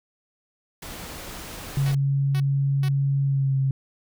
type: noise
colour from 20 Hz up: pink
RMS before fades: -37 dBFS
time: 0.82-1.95 s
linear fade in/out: 5 ms
type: tone with pitch glide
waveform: sine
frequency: 138.59 to 134.8 Hz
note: C#3 to C#3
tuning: 0 to -48 cents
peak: -19 dBFS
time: 1.77-3.71 s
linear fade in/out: 2 ms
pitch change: -48 cents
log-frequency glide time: 3.24-3.57 s
type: tone bursts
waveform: 5% pulse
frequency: 373.4 Hz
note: F#4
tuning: 16 cents sharp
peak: -24 dBFS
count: 3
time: 1.86-2.885 s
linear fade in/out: 2 ms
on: 55 ms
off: 430 ms
effects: none